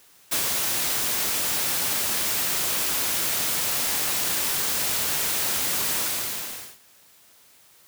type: noise with ADSR envelope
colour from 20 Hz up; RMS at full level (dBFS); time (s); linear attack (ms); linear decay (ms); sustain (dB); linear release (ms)
white; -23; 0.31-6.79; 15; 92; -2; 830
effects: white hiss -55 dBFS RMS until 7.87 s + high-pass 60 Hz 12 dB/octave